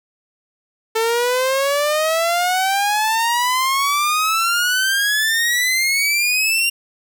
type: exponential sweep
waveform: sawtooth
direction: up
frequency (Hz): 443.2 to 2794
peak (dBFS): -12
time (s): 0.95-6.7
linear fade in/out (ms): 10
effects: none